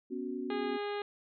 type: chord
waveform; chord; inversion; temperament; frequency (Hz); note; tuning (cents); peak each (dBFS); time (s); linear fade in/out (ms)
sine; B suspended second; none; equal; 246.9 / 277.2 / 370; B3 / C#4 / F#4; 0 / 0 / 0; -39; 0.1-0.78; 20
type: harmonic tone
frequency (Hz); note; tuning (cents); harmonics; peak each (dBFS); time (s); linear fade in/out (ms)
410.1; G#4; -22; 1 / 2 / 3 / 4 / 5 / 6 / 7 / 8 / 9 / 10; -35 / -41 / -45 / -47 / -49 / -51 / -52 / -53 / -54 / -55; 0.5-1.02; 2
effects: none